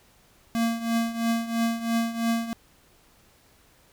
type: tone with tremolo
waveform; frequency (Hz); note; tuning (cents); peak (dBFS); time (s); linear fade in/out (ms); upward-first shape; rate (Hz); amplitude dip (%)
square; 230.1; A#3; -22; -21; 0.55-2.53; 0; triangle; 3; 80
effects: pink hiss -59 dBFS RMS until 3.92 s